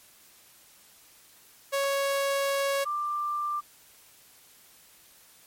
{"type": "tone pair in turn", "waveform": ["sawtooth", "sine"], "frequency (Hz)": [554.4, 1185.3], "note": ["C#5", "D6"], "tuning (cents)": [0, 16], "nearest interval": "octave + minor second", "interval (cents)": 1316, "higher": "second", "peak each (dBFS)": [-21, -27], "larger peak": "first", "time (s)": [[1.72, 2.85], [2.85, 3.61]], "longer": "first", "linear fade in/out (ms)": 20, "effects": ["white hiss -56 dBFS RMS until 5.46 s", "MP3 64 kbps"]}